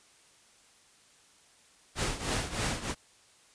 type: noise with tremolo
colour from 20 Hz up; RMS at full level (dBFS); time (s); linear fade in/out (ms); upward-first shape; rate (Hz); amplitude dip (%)
pink; -29; 1.95-2.95; 50; triangle; 3.2; 80
effects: white hiss -61 dBFS RMS until 3.54 s + resampled to 22050 Hz